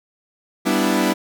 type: chord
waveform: sawtooth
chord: E minor seventh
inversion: first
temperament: equal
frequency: 196 / 246.9 / 293.7 / 329.6 Hz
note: G3 / B3 / D4 / E4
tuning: 0 / 0 / 0 / 0 cents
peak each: -18 dBFS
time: 0.65-1.14 s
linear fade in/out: 20 ms
effects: none